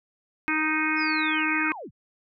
harmonic tone, 311.1 Hz, D#4, in tune, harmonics 1 / 3 / 4 / 5 / 6 / 7 / 8, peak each -28 / -34 / -32 / -29 / -34 / -29 / -29 dBFS, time 0.48-1.72 s, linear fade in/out 0 ms
sine linear sweep, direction down, 5290 to 57.5 Hz, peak -35 dBFS, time 0.96-1.91 s, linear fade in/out 50 ms
effects none

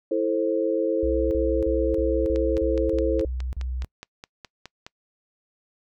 sine chord, A minor, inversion second, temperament just, 330 / 440 / 528 Hz, E4 / A4 / C5, +2 / 0 / +16 cents, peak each -25 dBFS, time 0.11-3.25 s, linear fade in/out 5 ms
sine tone bursts, 63 Hz, B1, 35 cents sharp, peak -26 dBFS, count 9, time 1.03-3.846 s, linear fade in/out 0 ms, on 280 ms, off 37 ms
click train, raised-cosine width 0.2 ms, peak -21 dBFS, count 13, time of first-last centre 2.36-4.865 s, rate 4.79 Hz
effects noise-tail reverb RT60 0.1 s tail -25 dB re dry

